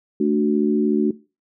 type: chord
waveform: sine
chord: D major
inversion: second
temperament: equal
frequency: 220 / 293.7 / 370 Hz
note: A3 / D4 / F#4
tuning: 0 / 0 / 0 cents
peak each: -20 dBFS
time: 0.2-1.11 s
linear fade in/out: 5 ms
effects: noise-tail reverb RT60 0.3 s tail -19 dB re dry